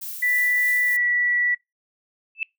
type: noise with tremolo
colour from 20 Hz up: violet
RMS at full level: -32 dBFS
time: 0.01-0.97 s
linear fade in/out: 10 ms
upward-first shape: triangle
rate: 3.3 Hz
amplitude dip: 40%
type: tone with pitch glide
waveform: sine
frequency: 1975.5 to 1950.6 Hz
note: B6 to B6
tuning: 0 to -22 cents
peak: -18 dBFS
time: 0.22-1.55 s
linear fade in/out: 10 ms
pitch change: -22 cents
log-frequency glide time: 0.82-1.02 s
type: tone with exponential growth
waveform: sine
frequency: 2633 Hz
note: E7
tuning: 3 cents flat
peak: -18 dBFS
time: 2.35-2.43 s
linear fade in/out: 1 ms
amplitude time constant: 16 ms
effects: noise-tail reverb RT60 0.2 s tail -25 dB re dry

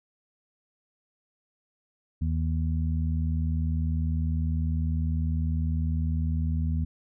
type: harmonic tone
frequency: 80 Hz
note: D#2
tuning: 49 cents sharp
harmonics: 1 / 2 / 3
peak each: -25 / -31 / -35 dBFS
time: 2.21-6.85 s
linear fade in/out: 10 ms
effects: none

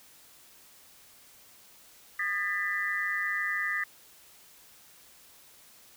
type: tone cluster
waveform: sine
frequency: 1224 / 1647 / 1787 / 1979 Hz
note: D#6 / G#6 / A6 / B6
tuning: -29 / -15 / +26 / +3 cents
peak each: -37 / -39 / -32 / -31 dBFS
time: 2.19-3.84 s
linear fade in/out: 5 ms
effects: white hiss -56 dBFS RMS until 5.96 s

